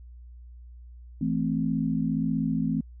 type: chord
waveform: sine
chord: A minor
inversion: second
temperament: equal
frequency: 164.81 / 220 / 261.6 Hz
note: E3 / A3 / C4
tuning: 0 / 0 / 0 cents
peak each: -28 dBFS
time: 1.21-2.81 s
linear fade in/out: 5 ms
effects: added 60 Hz sine -43 dBFS peak until 3 s